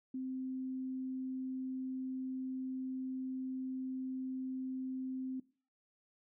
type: tone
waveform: sine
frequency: 260 Hz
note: C4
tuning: 11 cents flat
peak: -37 dBFS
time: 0.14-5.4 s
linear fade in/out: 5 ms
effects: noise-tail reverb RT60 0.4 s tail -20 dB re dry